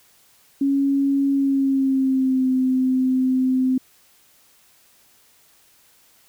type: tone with pitch glide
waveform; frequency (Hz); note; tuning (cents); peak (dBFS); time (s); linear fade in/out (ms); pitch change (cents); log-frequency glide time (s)
sine; 276.8 to 258.3; C#4 to C4; -2 to -22; -16; 0.61-3.78; 5; -120; 1.32-2.49
effects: white hiss -56 dBFS RMS until 6.28 s